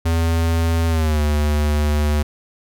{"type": "tone with pitch glide", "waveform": "square", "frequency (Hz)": [82.7, 74.53], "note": ["E2", "D2"], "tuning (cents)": [6, 26], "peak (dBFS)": -16, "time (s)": [0.05, 2.23], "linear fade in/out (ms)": 10, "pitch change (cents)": -180, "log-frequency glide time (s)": [0.88, 1.22], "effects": []}